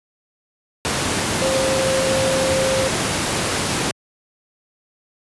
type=tone in noise; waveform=sine; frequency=530 Hz; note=C5; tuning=22 cents sharp; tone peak=-18 dBFS; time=1.42-2.88 s; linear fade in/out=0 ms; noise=pink; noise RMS=-20 dBFS; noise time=0.85-3.91 s; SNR=-1 dB; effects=high-pass 100 Hz 12 dB/octave + resampled to 24000 Hz